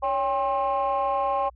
sine tone cluster, 561 / 798 / 1067 Hz, C#5 / G5 / C6, +21 / +31 / +34 cents, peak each -26 / -24 / -25 dBFS, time 0.02-1.5 s, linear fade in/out 20 ms, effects tanh soft clip ceiling -17 dBFS + added 60 Hz sine -49 dBFS peak until 1.55 s

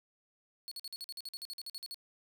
40% pulse tone bursts, 4383 Hz, C#8, 20 cents flat, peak -39 dBFS, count 16, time 0.68-1.944 s, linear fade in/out 0 ms, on 34 ms, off 48 ms, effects none

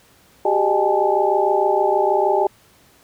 sine tone cluster, 380.1 / 406.5 / 611 / 805 / 866 Hz, F#4 / G#4 / D#5 / G5 / A5, +47 / -37 / -32 / +46 / -28 cents, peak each -21 dBFS, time 0.45-2.47 s, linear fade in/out 5 ms, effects pink hiss -53 dBFS RMS until 3.03 s + high-pass 60 Hz 12 dB/octave

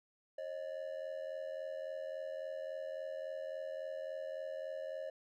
triangle ring-modulated tone, 581 Hz, D5, 19 cents flat, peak -35 dBFS, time 0.38-5.1 s, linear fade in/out 5 ms, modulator 41.8 Hz, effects none

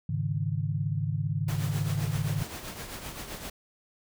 sine chord, Ab suspended fourth, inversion none, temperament equal with one note detuned, 103.83 / 138.59 / 156.56 Hz, Ab2 / Db3 / Eb3, 0 / 0 / +11 cents, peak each -31 dBFS, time 0.09-2.43 s, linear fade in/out 5 ms
pink noise with tremolo, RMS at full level -37 dBFS, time 1.48-3.5 s, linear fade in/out 5 ms, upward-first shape triangle, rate 7.7 Hz, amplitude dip 60%
effects none

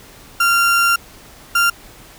35% pulse tone pair in turn, 1384 / 1389.7 Hz, F6 / F6, -16 / -9 cents, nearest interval unison, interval 7 cents, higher second, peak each -10 dBFS, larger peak neither, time 0.4-0.96 / 1.55-1.7 s, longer first, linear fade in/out 5 ms, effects pink hiss -42 dBFS RMS until 2.18 s

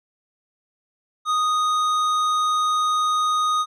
triangle tone with tanh clipping, 1242 Hz, D#6, 3 cents flat, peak -20 dBFS, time 1.25-3.66 s, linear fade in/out 50 ms, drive 16 dB, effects none

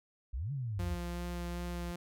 sine exponential two-way sweep, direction up then down, 51.5 to 146.83 to 74.6 Hz, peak -34 dBFS, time 0.33-0.96 s, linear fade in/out 10 ms, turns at 0.52 s
sine tone, 61.3 Hz, B1, 12 cents flat, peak -39 dBFS, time 0.77-1.92 s, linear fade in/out 10 ms
sawtooth tone with vibrato, 174.61 Hz, F3, in tune, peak -35 dBFS, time 0.79-1.96 s, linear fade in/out 5 ms, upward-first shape sine, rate 2.6 Hz, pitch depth 9 cents each way
effects none

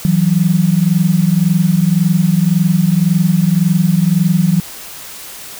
sine tone pair together, 163.16 / 185 Hz, E3 / F#3, -17 / 0 cents, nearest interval major second, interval 217 cents, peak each -12 dBFS, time 0.05-4.6 s, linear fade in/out 0 ms, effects white hiss -31 dBFS RMS until 5.59 s

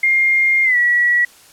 sine tone with pitch glide, 2120 to 1932.9 Hz, C7 to B6, +22 to -38 cents, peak -11 dBFS, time 0.03-1.25 s, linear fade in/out 5 ms, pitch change -160 cents, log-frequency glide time 0.64-0.77 s, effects white hiss -46 dBFS RMS until 1.52 s + low-pass 12000 Hz 12 dB/octave

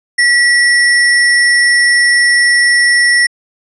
sine tone with sample-and-hold, 1938 Hz, B6, 33 cents flat, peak -6 dBFS, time 0.18-3.27 s, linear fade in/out 10 ms, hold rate 7350 Hz, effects resampled to 24000 Hz

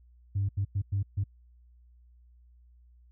sine tone bursts at uneven times, 98.9 Hz, G2, 16 cents sharp, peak -24 dBFS, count 5, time 0.35-0.49 / 0.57-0.65 / 0.75-0.82 / 0.92-1.03 / 1.17-1.24 s, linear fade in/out 10 ms, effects tanh soft clip ceiling -22 dBFS + added 60 Hz sine -55 dBFS peak until 3.11 s

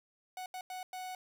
45% pulse tone bursts at uneven times, 740 Hz, F#5, in tune, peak -40 dBFS, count 4, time 0.37-0.46 / 0.54-0.61 / 0.7-0.83 / 0.93-1.15 s, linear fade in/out 2 ms, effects 12-bit

